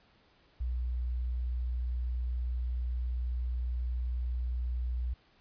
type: tone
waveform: sine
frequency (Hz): 61.1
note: B1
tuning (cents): -18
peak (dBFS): -30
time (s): 0.6-5.14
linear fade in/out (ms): 10
effects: pink hiss -65 dBFS RMS until 5.4 s + resampled to 11025 Hz